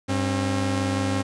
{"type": "tone pair together", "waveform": "sawtooth", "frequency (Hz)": [98.2, 268.8], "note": ["G2", "C4"], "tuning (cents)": [4, 47], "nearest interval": "octave + perfect fourth", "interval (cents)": 1743, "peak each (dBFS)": -21, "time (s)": [0.08, 1.23], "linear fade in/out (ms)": 20, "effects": ["resampled to 22050 Hz", "9-bit"]}